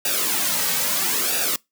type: noise with flanger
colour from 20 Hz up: white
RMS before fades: -22 dBFS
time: 0.05-1.56 s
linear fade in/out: 2 ms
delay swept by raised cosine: 0.94 to 2.94 ms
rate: 0.76 Hz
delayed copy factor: -0.75
effects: noise-tail reverb RT60 0.2 s tail -25 dB re dry + high-pass 150 Hz 12 dB/octave